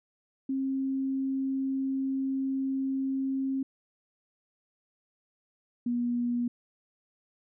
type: tone pair in turn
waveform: sine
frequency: 267.9 / 241.1 Hz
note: C4 / B3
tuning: +41 / -41 cents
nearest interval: major second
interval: 182 cents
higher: first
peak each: -27 / -26 dBFS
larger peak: second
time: 0.49-3.63 / 5.86-6.48 s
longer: first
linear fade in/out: 5 ms
effects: none